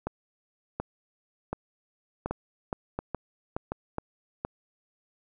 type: two click trains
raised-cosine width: 1 ms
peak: -16 / -16 dBFS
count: 7 / 5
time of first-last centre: 0.07-4.45 / 2.31-3.984 s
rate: 1.37 / 2.39 Hz
effects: none